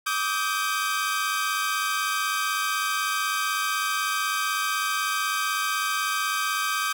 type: tone cluster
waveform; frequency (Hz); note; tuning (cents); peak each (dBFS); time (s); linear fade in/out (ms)
sawtooth; 1163 / 1259 / 1568; D6 / D#6 / G6; -17 / +20 / 0; -25; 0.06-6.93; 10
effects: none